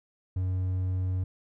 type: tone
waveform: triangle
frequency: 92.5 Hz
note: F#2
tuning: in tune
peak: -24 dBFS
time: 0.36-1.24 s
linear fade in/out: 5 ms
effects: none